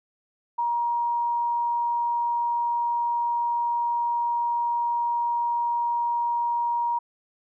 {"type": "tone", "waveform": "sine", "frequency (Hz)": 947, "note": "A#5", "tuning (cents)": 27, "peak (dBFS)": -22, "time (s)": [0.58, 6.99], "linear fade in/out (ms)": 10, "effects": []}